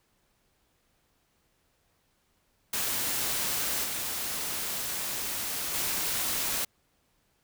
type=noise with level steps; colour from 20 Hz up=white; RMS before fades=-30 / -33 / -30 dBFS; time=2.73-6.65 s; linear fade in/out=5 ms; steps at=3.83 / 5.73 s; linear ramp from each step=20 ms; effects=pink hiss -71 dBFS RMS until 7.43 s